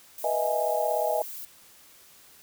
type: noise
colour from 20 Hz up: violet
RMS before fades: -39 dBFS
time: 0.18-1.45 s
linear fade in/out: 2 ms
type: chord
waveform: sine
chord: E major seventh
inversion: second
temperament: equal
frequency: 493.9 / 622.3 / 659.3 / 830.6 Hz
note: B4 / D#5 / E5 / G#5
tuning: 0 / 0 / 0 / 0 cents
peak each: -32 / -27 / -30 / -29 dBFS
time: 0.24-1.22 s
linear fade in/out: 2 ms
effects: white hiss -54 dBFS RMS until 2.42 s